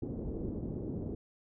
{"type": "low-pass noise", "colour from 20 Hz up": "white", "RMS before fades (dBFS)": -38, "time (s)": [0.02, 1.15], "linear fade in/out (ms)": 5, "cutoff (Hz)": 380, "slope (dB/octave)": 24, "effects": []}